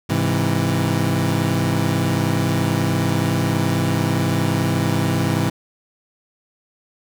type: chord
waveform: 25% pulse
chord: Ab augmented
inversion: none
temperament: equal with one note detuned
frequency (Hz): 103.83 / 133.18 / 164.81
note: Ab2 / C3 / E3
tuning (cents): 0 / +31 / 0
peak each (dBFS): -18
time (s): 0.09-5.5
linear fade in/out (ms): 10
effects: none